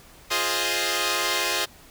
5% pulse chord, F minor seventh, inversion none, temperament equal, 349.2 / 415.3 / 523.3 / 622.3 Hz, F4 / Ab4 / C5 / Eb5, 0 / 0 / 0 / 0 cents, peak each -17 dBFS, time 0.3-1.66 s, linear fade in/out 20 ms, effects pink hiss -50 dBFS RMS until 1.9 s

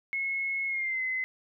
sine tone with pitch glide, 2178 to 2044 Hz, C#7 to C7, -31 to -41 cents, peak -28 dBFS, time 0.13-1.24 s, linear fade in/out 0 ms, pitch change -110 cents, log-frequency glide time 0.67-1.02 s, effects none

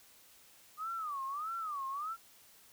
sine tone with vibrato, 1205 Hz, D6, 44 cents sharp, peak -36 dBFS, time 0.77-2.17 s, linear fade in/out 50 ms, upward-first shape sine, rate 1.6 Hz, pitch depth 210 cents each way, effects white hiss -61 dBFS RMS until 2.72 s

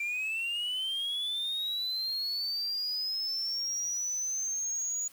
sine linear sweep, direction up, 2349 to 6850 Hz, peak -28 dBFS, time 0-5.08 s, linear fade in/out 5 ms, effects tanh soft clip ceiling -29 dBFS + white hiss -57 dBFS RMS until 5.12 s

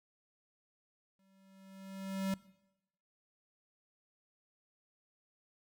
square tone with exponential growth, 192.8 Hz, G3, 28 cents flat, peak -32 dBFS, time 1.19-2.34 s, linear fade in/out 2 ms, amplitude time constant 250 ms, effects noise-tail reverb RT60 0.9 s tail -20 dB re dry

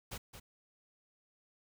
pink noise with echo, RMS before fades -43 dBFS, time 0.11-0.18 s, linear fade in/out 10 ms, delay 220 ms, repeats 1, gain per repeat -8 dB, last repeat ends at 0.4 s, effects none

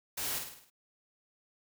white noise with echo, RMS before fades -36 dBFS, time 0.17-0.39 s, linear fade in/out 10 ms, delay 52 ms, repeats 6, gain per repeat -5 dB, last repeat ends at 0.702 s, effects none

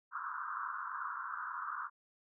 white band-pass noise, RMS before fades -41 dBFS, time 0.11-1.9 s, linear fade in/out 50 ms, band 1000 to 1500 Hz, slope 96 dB/octave, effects none

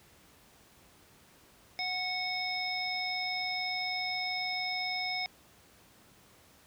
harmonic tone, 737 Hz, F#5, 7 cents flat, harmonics 1 / 3 / 5 / 7, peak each -38 / -35 / -42 / -36 dBFS, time 1.79-5.26 s, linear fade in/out 0 ms, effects pink hiss -60 dBFS RMS until 6.66 s + high-pass 60 Hz 12 dB/octave

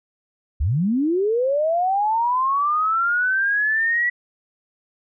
sine linear sweep, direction up, 58.27 to 1952 Hz, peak -17 dBFS, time 0.6-4.1 s, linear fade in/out 10 ms, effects none

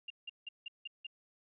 sine tone bursts, 2800 Hz, F7, 4 cents sharp, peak -40 dBFS, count 6, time 0.08-1.068 s, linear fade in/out 5 ms, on 23 ms, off 170 ms, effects none

